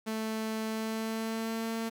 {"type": "tone with pitch glide", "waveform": "sawtooth", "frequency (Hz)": [220, 226.2], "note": ["A3", "A3"], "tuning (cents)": [0, 48], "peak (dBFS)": -28, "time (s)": [0.06, 1.9], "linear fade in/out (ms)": 20, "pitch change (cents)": 48, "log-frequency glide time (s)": [0.67, 1.72], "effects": ["9-bit"]}